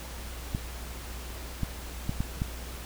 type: clicks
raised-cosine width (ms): 5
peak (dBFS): -16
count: 5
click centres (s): 0.549 / 1.633 / 2.094 / 2.205 / 2.419
effects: added 60 Hz sine -39 dBFS peak until 2.85 s + pink hiss -43 dBFS RMS until 2.85 s